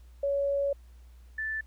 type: tone pair in turn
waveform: sine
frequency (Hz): 561 / 1758.6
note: C#5 / A6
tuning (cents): +21 / -1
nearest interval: octave + minor sixth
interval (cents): 1978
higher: second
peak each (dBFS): -25 / -30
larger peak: first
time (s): 0.23-0.73 / 1.38-1.61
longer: first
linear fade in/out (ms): 5
effects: added 60 Hz sine -49 dBFS peak until 1.66 s + pink hiss -67 dBFS RMS until 1.66 s